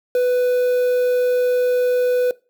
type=tone with quantisation; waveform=triangle; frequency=496.5 Hz; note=B4; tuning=9 cents sharp; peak=-12 dBFS; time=0.15-2.31 s; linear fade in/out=2 ms; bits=6; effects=noise-tail reverb RT60 0.3 s tail -21 dB re dry